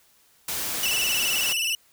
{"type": "noise", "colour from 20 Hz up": "white", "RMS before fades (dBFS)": -29, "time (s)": [0.48, 1.53], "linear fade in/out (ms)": 5}
{"type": "tone with vibrato", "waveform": "sawtooth", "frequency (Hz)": 2802, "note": "F7", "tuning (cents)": 5, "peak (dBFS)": -20, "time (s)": [0.83, 1.75], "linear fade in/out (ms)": 2, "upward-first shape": "square", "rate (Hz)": 19, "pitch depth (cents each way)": 77}
{"effects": ["white hiss -60 dBFS RMS until 1.92 s"]}